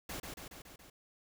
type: noise with echo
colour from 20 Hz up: pink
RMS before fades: -42 dBFS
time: 0.09-0.2 s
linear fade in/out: 5 ms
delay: 140 ms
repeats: 5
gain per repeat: -3 dB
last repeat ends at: 0.9 s
effects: none